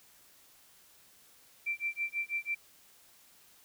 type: tone with tremolo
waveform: sine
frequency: 2349 Hz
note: D7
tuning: in tune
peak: -29 dBFS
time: 1.66-2.55 s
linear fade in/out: 10 ms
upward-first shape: sine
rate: 6.1 Hz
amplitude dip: 100%
effects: white hiss -61 dBFS RMS until 3.64 s